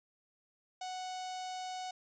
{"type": "tone with notch filter", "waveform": "sawtooth", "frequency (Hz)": 740, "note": "F#5", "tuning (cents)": 0, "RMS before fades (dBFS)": -41, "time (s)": [0.81, 1.91], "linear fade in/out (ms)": 5, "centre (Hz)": 1700, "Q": 0.92, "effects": ["resampled to 16000 Hz"]}